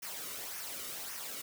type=noise with flanger; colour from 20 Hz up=white; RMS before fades=-42 dBFS; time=0.02-1.42 s; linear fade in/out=10 ms; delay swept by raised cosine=0.25 to 1.22 ms; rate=1.8 Hz; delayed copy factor=-0.55; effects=none